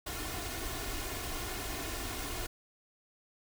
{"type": "noise with comb filter", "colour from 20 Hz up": "pink", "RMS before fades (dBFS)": -38, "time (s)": [0.06, 2.47], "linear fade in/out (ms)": 10, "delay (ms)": 2.8, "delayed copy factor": 0.65, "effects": []}